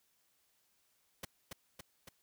pink noise with echo, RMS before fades -42 dBFS, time 1.23-1.25 s, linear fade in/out 5 ms, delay 280 ms, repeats 3, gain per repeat -3 dB, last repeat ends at 2.09 s, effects white hiss -75 dBFS RMS until 2.22 s

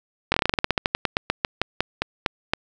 slowing click train, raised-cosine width 0.3 ms, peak -3 dBFS, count 23, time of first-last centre 0.32-2.535 s, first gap 21 ms, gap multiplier 1.13, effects none

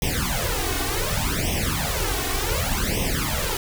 pink noise with flanger, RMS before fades -24 dBFS, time 0.02-3.57 s, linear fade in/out 2 ms, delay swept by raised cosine 0.34 to 2.74 ms, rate 0.67 Hz, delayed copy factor +1, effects none

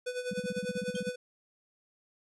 square tone with tremolo, 497.5 Hz, B4, 13 cents sharp, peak -32 dBFS, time 0.06-1.16 s, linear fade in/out 10 ms, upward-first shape sine, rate 10 Hz, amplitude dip 70%
sine tone bursts, 196 Hz, G3, in tune, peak -32 dBFS, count 13, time 0.31-1.093 s, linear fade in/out 5 ms, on 27 ms, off 36 ms
sawtooth tone with exponential decay, 3201 Hz, G7, 36 cents sharp, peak -36 dBFS, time 0.95-1.06 s, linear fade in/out 2 ms, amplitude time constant 22 ms
effects resampled to 24000 Hz

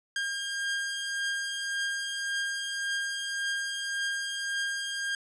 sawtooth beating tone pair, 1608 / 1609.8 Hz, G6 / G6, +44 / +46 cents, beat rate 1.8 Hz, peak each -35 / -27 dBFS, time 0.16-5.15 s, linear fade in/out 2 ms, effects resampled to 22050 Hz

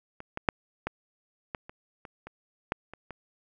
clicks, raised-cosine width 0.5 ms, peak -26 / -18 / -6 / -15 / -18 / -28 / -28 / -27 / -12 / -27 / -25 dBFS, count 11, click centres 0.204 / 0.374 / 0.488 / 0.87 / 1.548 / 1.695 / 2.052 / 2.27 / 2.721 / 2.936 / 3.107 s, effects none

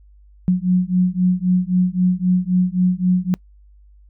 sine beating tone pair, 180 / 183.8 Hz, F#3 / F#3, -47 / -11 cents, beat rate 3.8 Hz, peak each -17 dBFS, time 0.48-3.34 s, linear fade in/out 0 ms, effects noise-tail reverb RT60 0.1 s tail -26 dB re dry + added 50 Hz sine -45 dBFS peak until 4.09 s

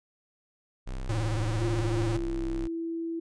square tone, 32.32 Hz, C1, 20 cents flat, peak -33 dBFS, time 0.86-2.68 s, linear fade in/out 20 ms
square tone with vibrato, 110 Hz, A2, in tune, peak -28 dBFS, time 1.09-2.17 s, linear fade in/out 5 ms, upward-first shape sine, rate 18 Hz, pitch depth 110 cents each way
sine tone with pitch glide, 346.4 to 331.3 Hz, F4 to E4, -14 to +9 cents, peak -30 dBFS, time 1.61-3.2 s, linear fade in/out 10 ms, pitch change -77 cents, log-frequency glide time 1.88-2.48 s
effects resampled to 22050 Hz

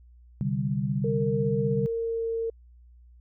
sine chord, C suspended second, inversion none, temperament equal, 130.81 / 146.83 / 196 Hz, C3 / D3 / G3, 0 / 0 / 0 cents, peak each -29 dBFS, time 0.41-1.86 s, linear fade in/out 0 ms
sine tone with pitch glide, 458.9 to 455.5 Hz, A#4 to A#4, -27 to -40 cents, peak -26 dBFS, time 1.04-2.5 s, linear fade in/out 5 ms, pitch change -13 cents, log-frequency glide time 1.97-2.28 s
effects added 60 Hz sine -50 dBFS peak until 3.2 s

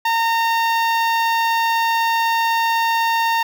sawtooth tone with notch filter, 916 Hz, A#5, 31 cents flat, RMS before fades -18 dBFS, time 0.05-3.43 s, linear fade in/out 5 ms, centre 8900 Hz, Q 0.58, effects none

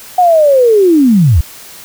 sine linear sweep, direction down, 740 to 62.6 Hz, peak -4 dBFS, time 0.18-1.41 s, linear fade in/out 5 ms, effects white hiss -33 dBFS RMS until 1.84 s

